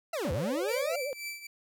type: linear two-way sweep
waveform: 40% pulse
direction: down then up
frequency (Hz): 700 to 69 to 700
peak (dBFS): -30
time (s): 0.13-0.96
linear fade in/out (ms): 5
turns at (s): 0.32
type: tone with vibrato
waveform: sine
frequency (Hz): 543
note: C#5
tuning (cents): -36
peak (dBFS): -32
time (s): 0.25-1.13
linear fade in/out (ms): 0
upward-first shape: sine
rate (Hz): 9.9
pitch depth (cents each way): 150
type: tone with tremolo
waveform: sawtooth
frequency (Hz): 2326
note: D7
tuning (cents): -17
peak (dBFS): -31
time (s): 0.68-1.47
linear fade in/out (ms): 5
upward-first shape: triangle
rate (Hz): 3.8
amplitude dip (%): 80
effects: none